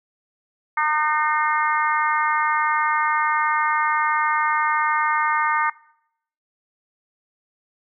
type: harmonic tone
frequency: 304.6 Hz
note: D#4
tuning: 37 cents flat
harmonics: 3 / 4 / 5 / 6 / 7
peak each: -22 / -22 / -27 / -26 / -27 dBFS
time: 0.77-5.7 s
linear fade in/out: 5 ms
effects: noise-tail reverb RT60 0.7 s tail -20 dB re dry